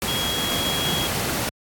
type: tone in noise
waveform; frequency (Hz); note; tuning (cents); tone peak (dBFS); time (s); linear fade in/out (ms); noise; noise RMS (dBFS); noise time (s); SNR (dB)
sine; 3300; G#7; -12; -25; 0.08-1.07; 0; pink; -25; 0.02-1.49; -3
effects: high-pass 80 Hz 12 dB/octave + AAC 64 kbps